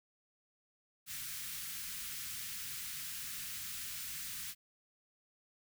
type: band-stop noise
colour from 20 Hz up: white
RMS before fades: -43 dBFS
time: 1.06-4.55 s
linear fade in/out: 50 ms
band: 200 to 1400 Hz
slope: 24 dB/octave
effects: none